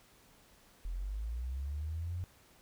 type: linear sweep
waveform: sine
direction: up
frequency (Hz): 40.59 to 91.2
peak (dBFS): -35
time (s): 0.85-2.24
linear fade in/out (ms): 0
effects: pink hiss -63 dBFS RMS until 2.61 s